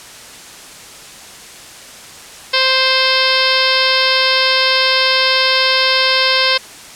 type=harmonic tone with a mistuned harmonic; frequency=523.3 Hz; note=C5; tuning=in tune; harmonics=1 / 2 / 3 / 4 / 5 / 6 / 7 / 8 / 9 / 10; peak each=-20 / -20 / -20 / -20 / -20 / -20 / -20 / -20 / -20 / -20 dBFS; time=2.53-6.58 s; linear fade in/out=10 ms; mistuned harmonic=9; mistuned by=-18 cents; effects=white hiss -35 dBFS RMS until 6.95 s + low-pass 9000 Hz 12 dB/octave